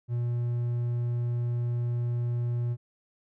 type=tone; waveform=triangle; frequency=120 Hz; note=B2; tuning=49 cents flat; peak=-24 dBFS; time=0.08-2.77 s; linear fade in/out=50 ms; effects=none